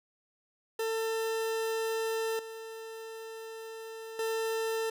40% pulse tone with level steps, 447.7 Hz, A4, 30 cents sharp, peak -29 / -40 / -29 dBFS, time 0.79-4.9 s, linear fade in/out 5 ms, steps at 2.39 / 4.19 s, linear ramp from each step 2 ms, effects none

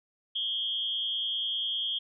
sine tone with amplitude modulation, 3245 Hz, G#7, 41 cents flat, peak -25 dBFS, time 0.35-1.99 s, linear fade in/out 10 ms, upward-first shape sine, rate 230 Hz, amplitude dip 75%, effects none

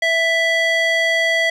square tone with band-pass filter, 660 Hz, E5, 2 cents sharp, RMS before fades -17 dBFS, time 0.02-1.5 s, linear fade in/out 5 ms, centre 2200 Hz, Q 1.6, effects none

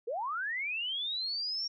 sine linear sweep, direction up, 421.9 to 5590 Hz, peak -32 dBFS, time 0.07-1.68 s, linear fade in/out 10 ms, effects none

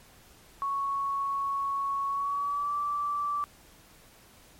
sine tone with pitch glide, 1108.7 to 1163.8 Hz, C#6 to D6, 0 to -16 cents, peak -27 dBFS, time 0.62-3.44 s, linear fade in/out 0 ms, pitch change +84 cents, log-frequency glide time 2.08-2.75 s, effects pink hiss -56 dBFS RMS until 4.59 s + MP3 64 kbps

